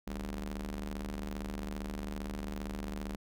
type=ring-modulated tone; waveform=sawtooth; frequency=75.2 Hz; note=D2; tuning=42 cents sharp; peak=-30 dBFS; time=0.07-3.16 s; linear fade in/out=5 ms; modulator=124 Hz; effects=none